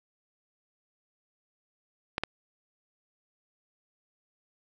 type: clicks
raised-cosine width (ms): 0.3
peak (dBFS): -12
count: 2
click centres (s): 2.181 / 2.236
effects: none